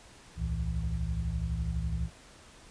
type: tone cluster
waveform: sine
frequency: 63.3 / 75.3 / 112.3 / 164.2 Hz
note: B1 / D2 / A2 / E3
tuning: +43 / +44 / +36 / -6 cents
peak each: -32 / -36 / -37 / -36 dBFS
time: 0.36-2.1 s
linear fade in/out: 50 ms
effects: pink hiss -54 dBFS RMS until 2.7 s + resampled to 22050 Hz